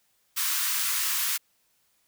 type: high-pass noise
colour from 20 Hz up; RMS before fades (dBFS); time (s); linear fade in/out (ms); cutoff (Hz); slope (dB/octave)
white; -27; 0.36-1.38; 20; 1000; 48
effects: white hiss -69 dBFS RMS until 2.07 s